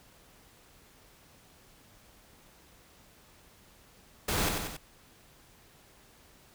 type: noise with echo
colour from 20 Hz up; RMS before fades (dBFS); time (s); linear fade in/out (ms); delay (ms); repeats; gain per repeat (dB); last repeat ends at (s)
pink; -30; 4.28-4.49; 5; 93; 3; -4; 4.769
effects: pink hiss -59 dBFS RMS until 6.54 s